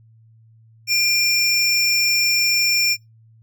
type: tone pair together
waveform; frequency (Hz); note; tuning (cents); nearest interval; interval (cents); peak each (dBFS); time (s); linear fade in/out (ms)
square; 2400 / 5413; D7 / E8; +37 / +45; octave + major second; 1408; -19; 0.87-2.97; 50
effects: noise-tail reverb RT60 0.2 s tail -26 dB re dry + added 112 Hz sine -48 dBFS peak until 3.42 s